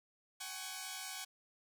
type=chord; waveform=5% pulse; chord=F# suspended second; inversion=none; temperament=equal with one note detuned; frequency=755.5 / 830.6 / 1108.7 Hz; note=F#5 / G#5 / C#6; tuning=+36 / 0 / 0 cents; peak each=-34 / -37 / -36 dBFS; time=0.4-1.25 s; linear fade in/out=10 ms; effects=none